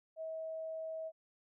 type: tone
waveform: sine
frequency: 642 Hz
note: E5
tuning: 46 cents flat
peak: -39 dBFS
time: 0.16-1.12 s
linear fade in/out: 50 ms
effects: none